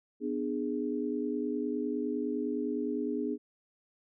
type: chord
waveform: sine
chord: G# diminished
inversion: first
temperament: just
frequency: 249.2 / 299 / 415.3 Hz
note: B3 / D4 / G#4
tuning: +16 / +31 / 0 cents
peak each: -34 / -34 / -35 dBFS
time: 0.2-3.38 s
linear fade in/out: 50 ms
effects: none